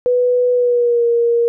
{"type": "tone with pitch glide", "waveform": "sine", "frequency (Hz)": [493.9, 470], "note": ["B4", "A#4"], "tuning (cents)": [0, 14], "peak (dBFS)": -11, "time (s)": [0.06, 1.48], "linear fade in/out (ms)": 0, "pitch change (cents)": -86, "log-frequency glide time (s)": [0.53, 1.05], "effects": []}